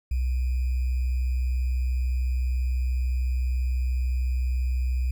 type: tone with sample-and-hold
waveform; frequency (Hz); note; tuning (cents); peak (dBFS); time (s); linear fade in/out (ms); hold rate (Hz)
sine; 63; B1; +35; -22; 0.11-5.11; 5; 2450
effects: none